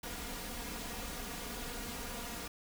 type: noise with comb filter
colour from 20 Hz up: pink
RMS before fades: -42 dBFS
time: 0.03-2.48 s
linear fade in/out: 5 ms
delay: 4.2 ms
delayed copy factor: +0.7
effects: none